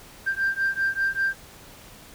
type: beating tone pair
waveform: sine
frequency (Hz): 1578 / 1583.1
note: G6 / G6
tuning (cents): +11 / +17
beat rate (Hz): 5.1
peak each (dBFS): -24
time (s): 0.26-1.35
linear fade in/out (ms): 20
effects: tanh soft clip ceiling -17 dBFS + pink hiss -47 dBFS RMS until 2.14 s